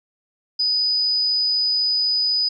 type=tone; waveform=sine; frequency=4978 Hz; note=D#8; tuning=in tune; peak=-17 dBFS; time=0.59-2.49 s; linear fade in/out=10 ms; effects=none